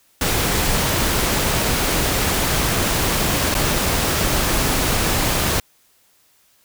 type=noise with dropouts; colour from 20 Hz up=pink; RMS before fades=-19 dBFS; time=0.21-5.6 s; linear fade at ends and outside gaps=2 ms; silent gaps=3.543-3.55 s; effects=white hiss -58 dBFS RMS until 6.64 s